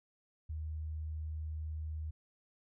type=tone; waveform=sine; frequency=77.9 Hz; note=D#2; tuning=3 cents sharp; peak=-37 dBFS; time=0.49-2.11 s; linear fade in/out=10 ms; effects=none